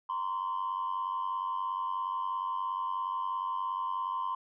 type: tone cluster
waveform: sine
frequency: 939 / 1036 / 1127 Hz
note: A#5 / C6 / C#6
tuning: +12 / -17 / +28 cents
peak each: -36 / -31 / -40 dBFS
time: 0.09-4.35 s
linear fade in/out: 5 ms
effects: tanh soft clip ceiling -26 dBFS